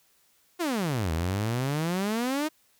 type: exponential two-way sweep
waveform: sawtooth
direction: down then up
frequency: 370 to 77.78 to 317.7 Hz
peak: -22 dBFS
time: 0.59-2.49 s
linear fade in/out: 20 ms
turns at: 1.12 s
effects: white hiss -65 dBFS RMS until 2.79 s